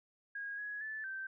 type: tone with pitch steps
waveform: sine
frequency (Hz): 1638 / 1674 / 1746 / 1557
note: G#6 / G#6 / A6 / G6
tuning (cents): -24 / +13 / -14 / -12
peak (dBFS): -39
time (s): 0.35-1.27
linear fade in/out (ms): 5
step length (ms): 230
effects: none